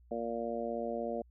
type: harmonic tone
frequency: 116.54 Hz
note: A#2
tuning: in tune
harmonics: 2 / 3 / 4 / 5 / 6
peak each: -40 / -43 / -39 / -38 / -41 dBFS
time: 0.11-1.22 s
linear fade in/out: 5 ms
effects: added 60 Hz sine -58 dBFS peak until 1.3 s